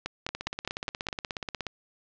two click trains, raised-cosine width 0.2 ms, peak -15 / -13 dBFS, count 24 / 6, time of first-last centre 0.29-1.667 / 0.06-1.087 s, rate 16.7 / 4.87 Hz, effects low-pass 5000 Hz 12 dB/octave

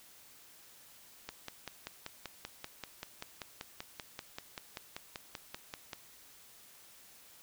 click train, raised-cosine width 0.2 ms, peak -23 dBFS, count 25, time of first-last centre 1.29-5.932 s, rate 5.17 Hz, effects white hiss -58 dBFS RMS until 7.42 s

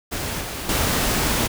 pink noise with level steps, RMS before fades -27 / -30 / -21 dBFS, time 0.11-1.48 s, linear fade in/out 20 ms, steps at 0.41 / 0.69 s, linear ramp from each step 2 ms, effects none

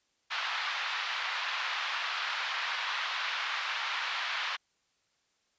pink band-pass noise, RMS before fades -34 dBFS, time 0.3-4.57 s, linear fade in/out 20 ms, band 1000 to 4000 Hz, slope 24 dB/octave, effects white hiss -74 dBFS RMS until 5.58 s + resampled to 16000 Hz

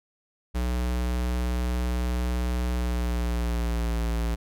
square tone with pitch glide, 61.1 to 57.34 Hz, B1 to A#1, -18 to -28 cents, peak -25 dBFS, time 0.54-4.36 s, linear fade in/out 20 ms, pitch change -110 cents, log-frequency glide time 2.72-4.02 s, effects none

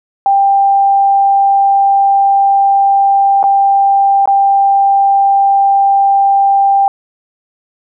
sine tone with dropouts, 791 Hz, G5, 15 cents sharp, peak -6 dBFS, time 0.26-6.88 s, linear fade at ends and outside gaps 1 ms, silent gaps 3.429-3.439 / 4.257-4.275 s, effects none

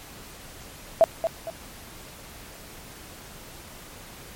sine tone with echo, 659.3 Hz, E5, in tune, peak -11 dBFS, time 1.01-1.04 s, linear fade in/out 0 ms, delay 230 ms, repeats 2, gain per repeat -9 dB, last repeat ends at 1.5 s, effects pink hiss -44 dBFS RMS until 4.35 s + MP3 64 kbps

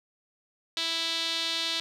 sawtooth tone with band-pass filter, 329.6 Hz, E4, in tune, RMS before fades -30 dBFS, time 0.77-1.8 s, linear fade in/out 0 ms, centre 3800 Hz, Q 3.8, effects none

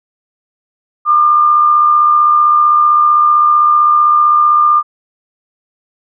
sine tone with amplitude modulation, 1200 Hz, D6, 37 cents sharp, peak -4 dBFS, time 1.05-4.83 s, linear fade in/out 50 ms, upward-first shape sine, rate 75.6 Hz, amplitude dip 40%, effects none

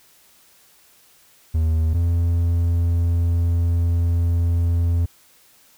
triangle tone pair in turn, 80.2 / 85.19 Hz, E2 / F2, -47 / -42 cents, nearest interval minor second, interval 105 cents, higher second, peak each -14 dBFS, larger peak neither, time 1.54-1.94 / 1.94-5.06 s, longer second, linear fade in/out 10 ms, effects white hiss -54 dBFS RMS until 5.77 s

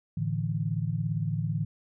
sine chord, A suspended fourth, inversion none, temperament equal, 110 / 146.83 / 164.81 Hz, A2 / D3 / E3, 0 / 0 / 0 cents, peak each -31 dBFS, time 0.17-1.65 s, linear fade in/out 5 ms, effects none

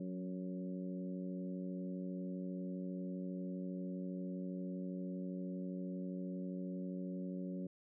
harmonic tone with a mistuned harmonic, 92.5 Hz, F#2, in tune, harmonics 2 / 3 / 4 / 5 / 6, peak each -41 / -46 / -51 / -57 / -52 dBFS, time 0-7.67 s, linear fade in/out 5 ms, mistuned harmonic 2, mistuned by -23 cents, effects none

